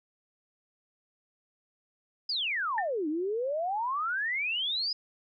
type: exponential two-way sweep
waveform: sine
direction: down then up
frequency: 5090 to 293.2 to 5090 Hz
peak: -28 dBFS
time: 2.29-4.93 s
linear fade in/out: 5 ms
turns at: 3.08 s
type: tone with exponential decay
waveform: sine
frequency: 1804 Hz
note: A6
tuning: 43 cents sharp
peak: -25 dBFS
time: 2.78-2.9 s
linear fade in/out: 2 ms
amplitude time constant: 24 ms
effects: none